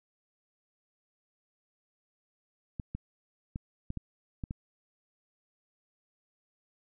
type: clicks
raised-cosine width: 5 ms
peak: -23 dBFS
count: 7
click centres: 2.798 / 2.95 / 3.559 / 3.904 / 3.973 / 4.438 / 4.509 s
effects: none